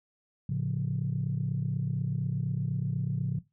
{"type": "chord", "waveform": "sine", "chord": "A augmented", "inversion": "none", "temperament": "equal with one note detuned", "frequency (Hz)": [110.32, 138.59, 174.61], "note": ["A2", "C#3", "E#3"], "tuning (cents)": [5, 0, 0], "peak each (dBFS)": [-33, -29, -33], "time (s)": [0.49, 3.39], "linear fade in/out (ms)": 5, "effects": ["noise-tail reverb RT60 0.2 s tail -17 dB re dry", "tanh soft clip ceiling -20 dBFS"]}